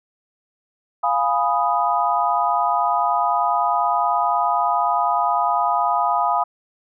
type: chord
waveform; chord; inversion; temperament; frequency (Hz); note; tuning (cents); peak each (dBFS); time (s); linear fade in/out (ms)
sine; F half-diminished seventh; none; equal with one note detuned; 698.5 / 828.2 / 987.8 / 1244.5; F5 / Ab5 / Cb6 / Eb6; 0 / -5 / 0 / 0; -22; 1.03-6.44; 10
effects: none